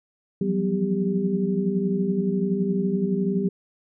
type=tone cluster; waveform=sine; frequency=170.2 / 179.7 / 191.5 / 248.9 / 398.1 Hz; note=F3 / F3 / G3 / B3 / G4; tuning=-44 / +50 / -40 / +14 / +27 cents; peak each=-32 / -30 / -23 / -31 / -27 dBFS; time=0.41-3.49 s; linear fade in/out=5 ms; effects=none